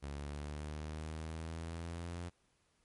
sawtooth linear sweep, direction up, 70.5 to 87.31 Hz, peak -37 dBFS, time 0.02-2.3 s, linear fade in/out 20 ms, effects pink hiss -75 dBFS RMS until 2.84 s + MP3 48 kbps

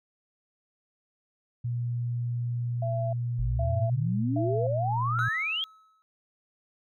sine tone with pitch glide, 120.1 to 118.45 Hz, B2 to A#2, -48 to +28 cents, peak -27 dBFS, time 1.64-5.29 s, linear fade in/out 10 ms, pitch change -24 cents, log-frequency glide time 3.43-3.99 s
sine tone bursts, 671 Hz, E5, 31 cents sharp, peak -30 dBFS, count 3, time 2.82-4.67 s, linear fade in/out 5 ms, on 310 ms, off 460 ms
sine exponential sweep, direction up, 46.25 to 3322 Hz, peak -27 dBFS, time 3.39-5.64 s, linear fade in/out 0 ms
triangle tone with exponential decay, 1292 Hz, E6, 35 cents flat, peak -25 dBFS, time 5.19-6.02 s, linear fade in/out 0 ms, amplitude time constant 180 ms
effects none

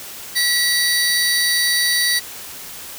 25% pulse tone pair together, 1943 / 4584 Hz, B6 / D8, -29 / -43 cents, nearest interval octave + minor third, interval 1486 cents, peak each -14 dBFS, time 0.35-2.2 s, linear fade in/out 20 ms, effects white hiss -34 dBFS RMS until 2.98 s

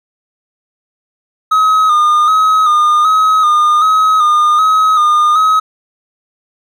triangle tone with vibrato, 1244.5 Hz, D#6, in tune, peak -5 dBFS, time 1.51-5.6 s, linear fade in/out 10 ms, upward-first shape square, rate 1.3 Hz, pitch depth 40 cents each way, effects none

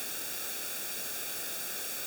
white noise with comb filter, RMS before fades -37 dBFS, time 0-2.06 s, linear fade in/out 0 ms, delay 0.98 ms, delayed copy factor -0.65, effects none

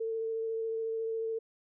sine tone with vibrato, 449.1 Hz, A4, 35 cents sharp, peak -31 dBFS, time 0-1.39 s, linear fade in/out 10 ms, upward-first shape sine, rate 14 Hz, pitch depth 12 cents each way, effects none

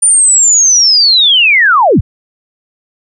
sine linear sweep, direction down, 9300 to 38.86 Hz, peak -4 dBFS, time 0.02-2.01 s, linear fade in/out 10 ms, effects none

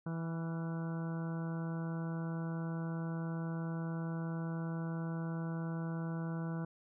harmonic tone with a mistuned harmonic, 164.6 Hz, E3, 2 cents flat, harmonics 1 / 2 / 3 / 4 / 5 / 6 / 7 / 8 / 9, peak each -36 / -46 / -50 / -52 / -55 / -54 / -56 / -55 / -54 dBFS, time 0.06-6.65 s, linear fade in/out 5 ms, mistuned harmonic 8, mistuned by +45 cents, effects none

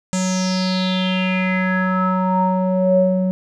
square tone with low-pass filter sweep, 185.8 Hz, F#3, 7 cents sharp, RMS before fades -18 dBFS, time 0.13-3.31 s, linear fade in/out 0 ms, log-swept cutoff 7500 to 410 Hz, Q 6.4, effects none

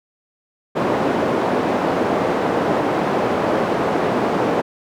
white band-pass noise, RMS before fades -19 dBFS, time 0.75-4.62 s, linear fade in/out 20 ms, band 200 to 650 Hz, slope 12 dB/octave, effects none

